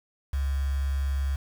sine tone with quantisation, 68.8 Hz, C#2, 12 cents flat, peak -24 dBFS, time 0.33-1.36 s, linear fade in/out 5 ms, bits 7, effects none

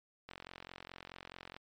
click train, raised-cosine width 0.3 ms, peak -30 dBFS, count 58, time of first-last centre 0.29-1.565 s, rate 44.7 Hz, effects MP3 64 kbps

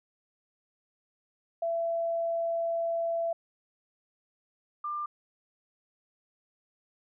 sine tone pair in turn, 670 / 1193.8 Hz, E5 / D6, +28 / +28 cents, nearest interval minor seventh, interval 1000 cents, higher second, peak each -27 / -31 dBFS, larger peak first, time 1.62-3.33 / 4.84-5.06 s, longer first, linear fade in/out 5 ms, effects none

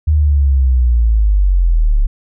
sine linear sweep, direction down, 77.78 to 33.98 Hz, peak -8 dBFS, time 0.07-2.07 s, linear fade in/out 10 ms, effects none

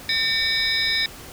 sine tone cluster, 1808 / 2277 / 3662 / 3934 / 5090 Hz, A6 / C#7 / A#7 / B7 / D#8, +47 / +46 / -32 / -7 / +39 cents, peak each -25 dBFS, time 0.09-1.06 s, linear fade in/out 2 ms, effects tanh soft clip ceiling -12 dBFS + pink hiss -40 dBFS RMS until 1.32 s

